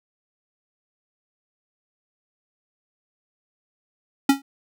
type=tone with exponential decay; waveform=square; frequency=275.6 Hz; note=C#4; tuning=10 cents flat; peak=-10 dBFS; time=4.29-4.42 s; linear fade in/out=5 ms; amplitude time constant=27 ms; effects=none